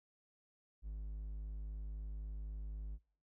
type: tone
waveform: triangle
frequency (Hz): 51.91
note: G#1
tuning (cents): 0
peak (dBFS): -39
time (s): 0.82-2.99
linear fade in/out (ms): 50
effects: noise-tail reverb RT60 0.5 s tail -26 dB re dry